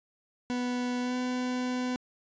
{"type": "tone with pitch glide", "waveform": "40% pulse", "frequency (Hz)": [246.9, 250.8], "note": ["B3", "B3"], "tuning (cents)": [0, 27], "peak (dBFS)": -28, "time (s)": [0.5, 1.96], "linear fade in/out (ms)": 0, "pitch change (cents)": 27, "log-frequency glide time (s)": [1.01, 1.16], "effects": ["resampled to 16000 Hz"]}